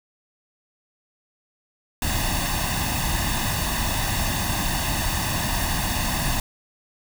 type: noise with comb filter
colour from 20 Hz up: pink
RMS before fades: -24 dBFS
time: 2.02-6.4 s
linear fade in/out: 2 ms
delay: 1.1 ms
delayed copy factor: +0.75
effects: none